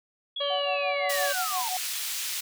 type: linear sweep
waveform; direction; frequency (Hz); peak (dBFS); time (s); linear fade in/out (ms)
sine; down; 3382 to 860; -30; 0.36-1.69; 5
type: harmonic tone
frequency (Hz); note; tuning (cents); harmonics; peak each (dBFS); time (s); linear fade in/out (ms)
569; C#5; +45; 1 / 2 / 3 / 4 / 5 / 6 / 7 / 8; -28 / -35 / -43 / -45 / -40 / -48 / -40 / -52; 0.4-1.33; 10
type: tone with tremolo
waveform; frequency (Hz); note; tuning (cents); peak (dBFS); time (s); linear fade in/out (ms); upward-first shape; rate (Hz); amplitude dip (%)
sine; 740; F#5; 0; -28; 0.5-1.77; 2; sine; 5.8; 95
type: high-pass noise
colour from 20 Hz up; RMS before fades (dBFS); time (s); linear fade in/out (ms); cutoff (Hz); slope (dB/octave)
pink; -32; 1.09-2.41; 10; 2900; 12
effects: none